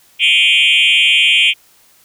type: tone with frequency modulation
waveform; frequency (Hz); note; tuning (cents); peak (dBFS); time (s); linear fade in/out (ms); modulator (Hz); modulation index
sine; 2783; F7; -7; -6; 0.19-1.54; 50; 149; 3.4
effects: tanh soft clip ceiling -6 dBFS + white hiss -50 dBFS RMS until 2.04 s